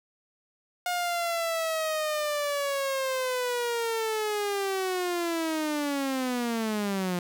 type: linear sweep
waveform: sawtooth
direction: down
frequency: 717 to 174.61 Hz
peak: -23 dBFS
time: 0.86-7.19 s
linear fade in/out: 2 ms
effects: 9-bit